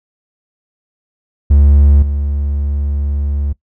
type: tone with level steps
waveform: triangle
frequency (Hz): 71.5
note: D2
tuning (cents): -46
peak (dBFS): -3 / -12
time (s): 1.5-3.53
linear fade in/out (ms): 10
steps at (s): 2.02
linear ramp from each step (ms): 5
effects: noise-tail reverb RT60 0.1 s tail -20 dB re dry